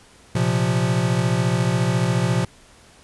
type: chord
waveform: square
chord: Bb suspended second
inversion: none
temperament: equal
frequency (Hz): 116.54 / 130.81 / 174.61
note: Bb2 / C3 / F3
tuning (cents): 0 / 0 / 0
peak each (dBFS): -23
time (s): 0.35-2.45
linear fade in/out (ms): 5
effects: pink hiss -50 dBFS RMS until 3.03 s + resampled to 24000 Hz